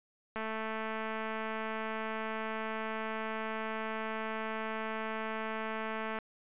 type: click train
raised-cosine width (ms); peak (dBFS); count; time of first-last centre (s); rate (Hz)
0.5; -23; 1283; 0.36-6.187; 220
effects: resampled to 8000 Hz